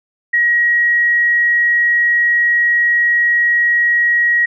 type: tone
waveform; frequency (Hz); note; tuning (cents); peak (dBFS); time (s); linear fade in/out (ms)
sine; 1900; A#6; +33; -10; 0.33-4.46; 10
effects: none